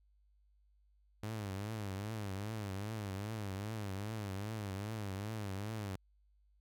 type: tone with vibrato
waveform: sawtooth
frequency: 103 Hz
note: G#2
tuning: 14 cents flat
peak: -35 dBFS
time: 1.23-5.96 s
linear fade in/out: 5 ms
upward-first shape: triangle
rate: 2.5 Hz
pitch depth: 160 cents each way
effects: added 50 Hz sine -67 dBFS peak until 6.6 s